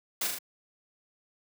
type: noise with echo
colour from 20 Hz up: white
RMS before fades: -30 dBFS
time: 0.21-0.27 s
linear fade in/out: 5 ms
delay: 39 ms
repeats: 3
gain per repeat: -3 dB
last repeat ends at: 0.387 s
effects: high-pass 200 Hz 12 dB/octave